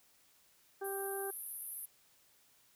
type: harmonic tone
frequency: 392.9 Hz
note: G4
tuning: 4 cents sharp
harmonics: 1 / 2 / 3 / 4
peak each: -39 / -44 / -53 / -49 dBFS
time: 0.81-1.31 s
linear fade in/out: 10 ms
type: band-pass noise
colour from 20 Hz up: pink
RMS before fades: -45 dBFS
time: 0.84-1.86 s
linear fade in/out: 10 ms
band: 10000 to 13000 Hz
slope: 96 dB/octave
effects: white hiss -68 dBFS RMS until 2.75 s